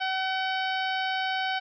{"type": "harmonic tone", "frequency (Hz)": 758, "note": "F#5", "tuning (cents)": 42, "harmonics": [1, 2, 3, 4, 5, 6, 7], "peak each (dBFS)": [-29, -31, -36, -35, -40, -43, -46], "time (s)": [0, 1.6], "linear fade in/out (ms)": 20, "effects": []}